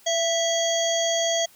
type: harmonic tone with a mistuned harmonic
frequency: 657 Hz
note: E5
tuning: 6 cents flat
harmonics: 1 / 3 / 5 / 7 / 9 / 10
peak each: -23 / -33 / -27 / -36 / -35 / -28 dBFS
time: 0.06-1.46 s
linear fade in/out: 10 ms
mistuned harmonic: 1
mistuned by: +32 cents
effects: white hiss -54 dBFS RMS until 1.55 s